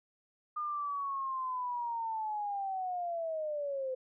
sine linear sweep, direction down, 1218 to 510 Hz, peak -33 dBFS, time 0.56-3.95 s, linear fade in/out 10 ms, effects none

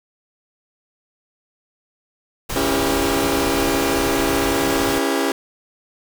pink noise, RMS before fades -26 dBFS, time 2.49-4.99 s, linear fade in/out 10 ms
sawtooth chord, C# diminished seventh, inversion none, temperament just, 277.2 / 332.6 / 399.1 / 479 Hz, C#4 / E4 / G4 / Bb4, 0 / +16 / +31 / +47 cents, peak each -18 / -20 / -19 / -23 dBFS, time 2.56-5.32 s, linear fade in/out 2 ms
effects none

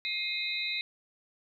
sine tone cluster, 2120 / 2514 / 3718 / 3983 Hz, C7 / D#7 / A#7 / B7, +22 / +17 / -5 / +14 cents, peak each -36 / -36 / -37 / -35 dBFS, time 0.05-0.81 s, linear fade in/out 0 ms, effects 11-bit

